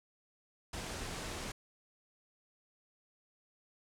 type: low-pass noise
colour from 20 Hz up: pink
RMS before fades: -42 dBFS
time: 0.73-1.52 s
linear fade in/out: 5 ms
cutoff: 9500 Hz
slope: 24 dB/octave
effects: none